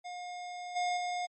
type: tone with level steps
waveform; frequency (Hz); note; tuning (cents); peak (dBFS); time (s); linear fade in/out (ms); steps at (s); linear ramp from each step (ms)
square; 715; F5; +41; -40 / -30 / -33; 0.04-1.27; 20; 0.75 / 0.96; 20
effects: MP3 32 kbps